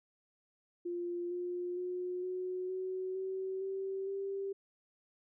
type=tone with pitch steps; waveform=sine; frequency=349.2 / 355.1 / 361.1 / 367.2 / 373.4 / 379.7 / 386.1 / 392.6 Hz; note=F4 / F4 / F#4 / F#4 / F#4 / F#4 / G4 / G4; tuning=0 / +29 / -42 / -13 / +16 / +45 / -26 / +3 cents; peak=-35 dBFS; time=0.85-4.53 s; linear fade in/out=10 ms; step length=460 ms; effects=none